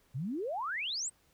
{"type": "exponential sweep", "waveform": "sine", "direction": "up", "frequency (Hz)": [116.54, 8580], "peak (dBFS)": -33, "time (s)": [0.14, 1.1], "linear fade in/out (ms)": 20, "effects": ["pink hiss -69 dBFS RMS until 1.33 s"]}